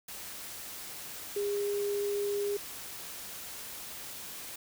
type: tone in noise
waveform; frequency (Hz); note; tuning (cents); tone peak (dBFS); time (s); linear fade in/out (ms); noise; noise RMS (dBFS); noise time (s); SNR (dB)
sine; 407; G#4; -35; -29; 1.36-2.57; 5; white; -43; 0.08-4.56; +11
effects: none